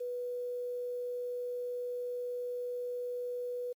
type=tone with quantisation; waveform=sine; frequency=490.8 Hz; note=B4; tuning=11 cents flat; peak=-34 dBFS; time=0-3.73 s; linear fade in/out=10 ms; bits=10; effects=MP3 96 kbps